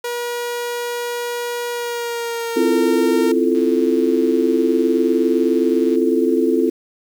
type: tone with pitch glide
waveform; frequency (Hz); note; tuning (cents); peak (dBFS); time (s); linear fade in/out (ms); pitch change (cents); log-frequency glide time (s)
sawtooth; 480 to 459.4; B4 to A#4; -49 to -25; -18; 0.04-3.32; 5; -76; 1.72-2.63
type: chord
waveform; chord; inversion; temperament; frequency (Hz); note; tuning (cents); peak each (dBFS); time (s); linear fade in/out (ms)
sine; F major seventh; second; equal; 261.6 / 329.6 / 349.2 / 440; C4 / E4 / F4 / A4; 0 / 0 / 0 / 0; -19; 2.56-6.7; 10
type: click train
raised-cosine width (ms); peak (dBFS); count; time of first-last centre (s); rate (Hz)
0.2; -24; 333; 3.55-5.956; 138
effects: 7-bit